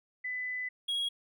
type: tone pair in turn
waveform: sine / triangle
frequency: 2002 / 3305 Hz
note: B6 / G#7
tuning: +23 / -9 cents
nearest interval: major sixth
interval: 868 cents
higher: second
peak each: -33 / -28 dBFS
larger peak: second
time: 0.24-0.69 / 0.88-1.09 s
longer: first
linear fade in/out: 10 ms
effects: none